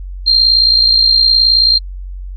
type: tone with amplitude modulation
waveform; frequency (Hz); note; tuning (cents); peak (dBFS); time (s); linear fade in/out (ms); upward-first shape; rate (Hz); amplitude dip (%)
sine; 4186; C8; 0; -4; 0.26-1.79; 20; sine; 59; 60
effects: added 46 Hz sine -23 dBFS peak until 2.36 s + AAC 64 kbps